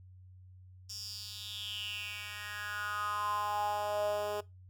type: tone with high-pass filter sweep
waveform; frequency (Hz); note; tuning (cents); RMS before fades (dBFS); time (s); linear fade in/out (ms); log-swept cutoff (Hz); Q
10% pulse; 207.7; G#3; 0; -37; 0.89-4.41; 10; 5600 to 480; 6.1
effects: noise-tail reverb RT60 0.2 s tail -20 dB re dry + added 92 Hz sine -52 dBFS peak until 4.69 s